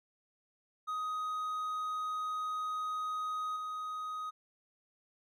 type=tone with level steps; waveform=triangle; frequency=1253 Hz; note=D#6; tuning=12 cents sharp; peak=-32 / -35 dBFS; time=0.87-4.31 s; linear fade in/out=20 ms; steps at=3.56 s; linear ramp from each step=5 ms; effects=none